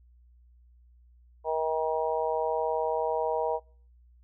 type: harmonic tone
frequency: 158.7 Hz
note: D#3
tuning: 35 cents sharp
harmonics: 3 / 4 / 5 / 6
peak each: -30 / -31 / -33 / -32 dBFS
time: 1.44-3.6 s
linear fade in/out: 50 ms
effects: noise-tail reverb RT60 0.5 s tail -26 dB re dry + added 60 Hz sine -55 dBFS peak until 4.23 s